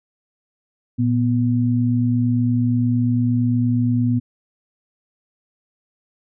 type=tone pair together; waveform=sine; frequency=116.54 / 245.2 Hz; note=A#2 / B3; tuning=0 / -12 cents; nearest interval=octave + minor second; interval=1288 cents; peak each=-18 dBFS; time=0.98-4.2 s; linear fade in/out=20 ms; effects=none